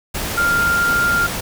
sine tone in noise, 1396.9 Hz, F6, in tune, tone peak -14 dBFS, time 0.37-1.27 s, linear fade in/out 10 ms, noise pink, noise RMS -24 dBFS, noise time 0.14-1.41 s, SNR +7 dB, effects none

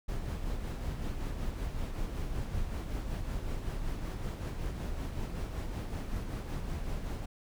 brown noise with tremolo, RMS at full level -34 dBFS, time 0.08-7.26 s, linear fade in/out 10 ms, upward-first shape sine, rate 5.3 Hz, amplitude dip 40%, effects none

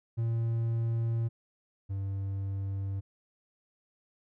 triangle tone pair in turn, 115 / 97.74 Hz, A#2 / G2, -23 / -5 cents, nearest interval minor third, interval 282 cents, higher first, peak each -25 / -29 dBFS, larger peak first, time 0.17-1.29 / 1.89-3.01 s, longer neither, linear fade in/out 20 ms, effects none

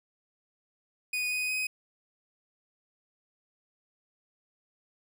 40% pulse tone with pitch steps, 2476 / 2495 / 2513 Hz, D#7 / D#7 / D#7, -9 / +4 / +17 cents, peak -28 dBFS, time 1.13-1.67 s, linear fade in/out 5 ms, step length 180 ms, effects 11-bit

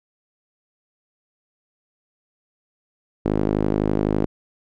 sawtooth tone with band-pass filter, 51.91 Hz, G#1, in tune, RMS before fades -21 dBFS, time 3.25-4.26 s, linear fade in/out 5 ms, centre 330 Hz, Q 1.4, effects none

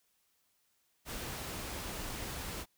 pink noise, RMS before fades -41 dBFS, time 1.05-2.66 s, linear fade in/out 50 ms, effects white hiss -75 dBFS RMS until 2.77 s

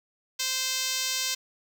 5% pulse tone with band-pass filter, 520 Hz, C5, 11 cents flat, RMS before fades -29 dBFS, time 0.39-1.35 s, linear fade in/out 10 ms, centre 7600 Hz, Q 0.58, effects none

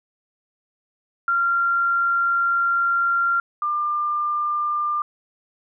sine tone pair in turn, 1382 / 1196.1 Hz, F6 / D6, -19 / +31 cents, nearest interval minor third, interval 250 cents, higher first, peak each -17 / -20 dBFS, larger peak first, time 1.28-3.4 / 3.62-5.02 s, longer first, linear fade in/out 2 ms, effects none

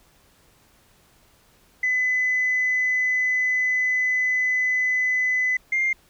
sine tone pair in turn, 2010 / 2109 Hz, B6 / C7, +30 / +13 cents, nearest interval minor second, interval 83 cents, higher second, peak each -18 dBFS, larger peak neither, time 1.83-5.57 / 5.72-5.93 s, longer first, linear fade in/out 5 ms, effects tanh soft clip ceiling -15 dBFS + pink hiss -58 dBFS RMS until 6.09 s

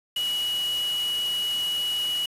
sine tone in noise, 2923 Hz, F#7, 22 cents flat, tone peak -24 dBFS, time 0.16-2.26 s, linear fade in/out 5 ms, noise white, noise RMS -37 dBFS, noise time 0.16-2.26 s, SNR +10 dB, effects resampled to 32000 Hz

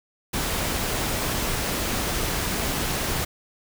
pink noise, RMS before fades -26 dBFS, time 0.33-3.25 s, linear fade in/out 10 ms, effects none

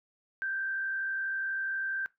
sine tone with frequency modulation, 1568 Hz, G6, in tune, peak -30 dBFS, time 0.42-2.06 s, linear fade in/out 0 ms, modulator 52.2 Hz, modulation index 0.52, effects noise-tail reverb RT60 0.2 s tail -20 dB re dry

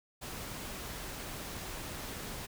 pink noise, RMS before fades -42 dBFS, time 0.21-2.47 s, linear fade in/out 20 ms, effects none

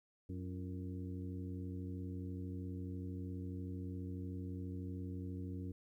harmonic tone with a mistuned harmonic, 92.3 Hz, F#2, 4 cents flat, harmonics 1 / 2 / 3 / 4 / 5, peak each -43 / -48 / -47 / -54 / -57 dBFS, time 0.29-5.72 s, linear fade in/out 5 ms, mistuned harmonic 4, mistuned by -88 cents, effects 13-bit

